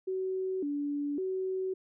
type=tone with vibrato; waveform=sine; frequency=329.6 Hz; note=E4; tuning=in tune; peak=-30 dBFS; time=0.07-1.74 s; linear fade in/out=10 ms; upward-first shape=square; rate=0.9 Hz; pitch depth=230 cents each way; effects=none